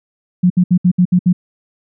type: tone bursts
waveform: sine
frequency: 179.6 Hz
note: F3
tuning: 49 cents sharp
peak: -7 dBFS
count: 7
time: 0.43-1.33 s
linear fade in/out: 10 ms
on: 72 ms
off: 66 ms
effects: none